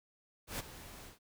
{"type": "noise with ADSR envelope", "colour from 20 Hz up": "pink", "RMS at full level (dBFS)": -37, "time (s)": [0.47, 1.19], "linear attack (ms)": 120, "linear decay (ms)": 21, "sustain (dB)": -14, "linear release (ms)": 140, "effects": []}